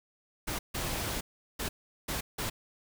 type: noise bursts at uneven times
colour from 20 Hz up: pink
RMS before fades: -34 dBFS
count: 5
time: 0.47-0.59 / 0.74-1.21 / 1.59-1.69 / 2.08-2.21 / 2.38-2.5 s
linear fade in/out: 10 ms
effects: none